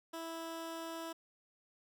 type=tone; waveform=15% pulse; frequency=328.8 Hz; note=E4; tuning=4 cents flat; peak=-35 dBFS; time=0.13-1.13 s; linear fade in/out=10 ms; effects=none